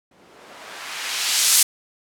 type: noise with low-pass filter sweep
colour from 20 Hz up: violet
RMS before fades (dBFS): -23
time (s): 0.11-1.63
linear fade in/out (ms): 5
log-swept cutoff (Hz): 260 to 8800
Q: 0.71
effects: none